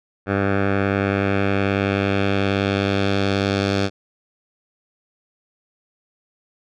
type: tone with low-pass filter sweep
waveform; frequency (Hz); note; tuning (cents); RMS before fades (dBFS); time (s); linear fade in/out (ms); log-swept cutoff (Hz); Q
10% pulse; 98.8; G2; +14; -20; 0.26-3.9; 50; 1700 to 4700; 1.6
effects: none